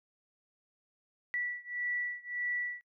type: beating tone pair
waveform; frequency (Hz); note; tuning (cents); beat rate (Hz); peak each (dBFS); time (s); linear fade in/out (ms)
sine; 1954 / 1955.7; B6 / B6; -19 / -17; 1.7; -36 / -37; 1.34-2.81; 0
effects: noise-tail reverb RT60 0.1 s tail -26 dB re dry